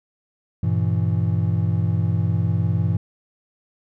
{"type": "chord", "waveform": "triangle", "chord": "E diminished", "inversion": "first", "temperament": "just", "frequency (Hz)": [98.89, 118.67, 164.81], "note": ["G2", "Bb2", "E3"], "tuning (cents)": [16, 31, 0], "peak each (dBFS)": [-19, -21, -21], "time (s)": [0.63, 2.97], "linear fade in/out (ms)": 5, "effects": []}